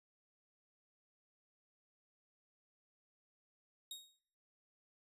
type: tone with exponential decay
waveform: sawtooth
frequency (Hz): 3754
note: A#7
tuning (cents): +11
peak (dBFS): -39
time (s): 3.91-4.19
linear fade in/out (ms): 2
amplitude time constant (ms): 60
effects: noise-tail reverb RT60 0.7 s tail -25 dB re dry + resampled to 32000 Hz